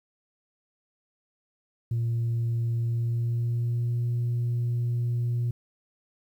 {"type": "tone with pitch glide", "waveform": "sine", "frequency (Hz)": [116.54, 119.75], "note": ["A#2", "A#2"], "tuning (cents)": [0, 47], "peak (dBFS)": -22, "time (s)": [1.91, 5.51], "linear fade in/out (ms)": 5, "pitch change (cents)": 47, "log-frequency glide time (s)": [2.81, 4.07], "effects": ["tanh soft clip ceiling -22 dBFS", "10-bit"]}